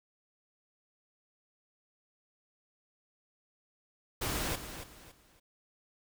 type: noise with echo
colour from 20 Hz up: pink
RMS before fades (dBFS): -34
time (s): 4.21-4.56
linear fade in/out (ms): 10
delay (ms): 280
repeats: 3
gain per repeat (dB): -10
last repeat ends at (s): 5.4
effects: none